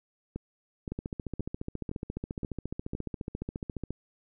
two click trains, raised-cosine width 3 ms, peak -22 / -21 dBFS, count 6 / 44, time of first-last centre 0.36-2.951 / 0.92-3.906 s, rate 1.93 / 14.4 Hz, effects none

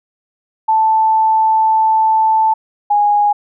sine tone pair in turn, 880 / 826.6 Hz, A5 / G#5, 0 / -8 cents, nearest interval minor second, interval 108 cents, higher first, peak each -9 dBFS, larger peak neither, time 0.68-2.54 / 2.9-3.33 s, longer first, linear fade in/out 10 ms, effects none

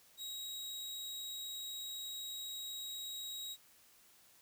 sawtooth tone, 3818 Hz, A#7, 41 cents sharp, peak -39 dBFS, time 0.17-3.57 s, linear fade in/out 50 ms, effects white hiss -65 dBFS RMS until 4.41 s

